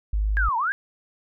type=tone; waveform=sine; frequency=51.91 Hz; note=G#1; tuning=in tune; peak=-20 dBFS; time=0.13-0.49 s; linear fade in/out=5 ms
type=linear two-way sweep; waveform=sine; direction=down then up; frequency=1671 to 870 to 1671 Hz; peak=-21 dBFS; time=0.37-0.72 s; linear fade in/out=0 ms; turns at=0.57 s
effects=none